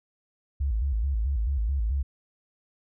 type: tone with vibrato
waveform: sine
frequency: 61.3 Hz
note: B1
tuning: 12 cents flat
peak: -23 dBFS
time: 0.6-2.03 s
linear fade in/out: 10 ms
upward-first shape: square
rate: 4.6 Hz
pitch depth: 210 cents each way
effects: none